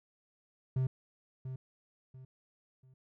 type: tone with echo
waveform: triangle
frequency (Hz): 130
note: C3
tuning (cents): -11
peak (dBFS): -26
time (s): 0.76-0.87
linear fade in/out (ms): 5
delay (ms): 690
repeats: 3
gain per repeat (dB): -10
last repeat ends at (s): 2.94
effects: none